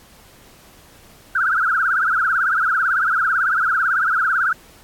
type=tone with vibrato; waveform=sine; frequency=1432 Hz; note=F6; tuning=43 cents sharp; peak=-15 dBFS; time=1.35-4.53 s; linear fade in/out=5 ms; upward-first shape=triangle; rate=18 Hz; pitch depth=220 cents each way; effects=pink hiss -48 dBFS RMS until 4.83 s + AAC 64 kbps